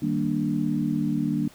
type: chord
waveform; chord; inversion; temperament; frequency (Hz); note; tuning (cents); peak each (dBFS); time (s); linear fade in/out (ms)
sine; Eb major seventh; none; equal; 155.56 / 196 / 233.1 / 293.7; Eb3 / G3 / Bb3 / D4; 0 / 0 / 0 / 0; -29 / -29 / -27 / -27; 0.02-1.48; 5
effects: pink hiss -52 dBFS RMS until 1.54 s